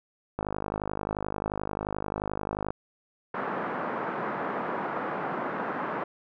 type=click train; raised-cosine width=1 ms; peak=-16 dBFS; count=120; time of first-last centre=0.39-2.705 s; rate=51.4 Hz
type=band-pass noise; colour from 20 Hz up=white; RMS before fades=-32 dBFS; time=3.34-6.04 s; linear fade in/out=5 ms; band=160 to 1400 Hz; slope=24 dB/octave
effects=none